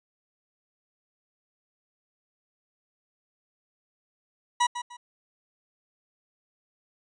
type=tone with echo; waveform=40% pulse; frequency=970 Hz; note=B5; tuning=31 cents flat; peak=-19 dBFS; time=4.6-4.67 s; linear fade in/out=10 ms; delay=150 ms; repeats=2; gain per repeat=-11 dB; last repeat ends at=4.97 s; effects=resampled to 22050 Hz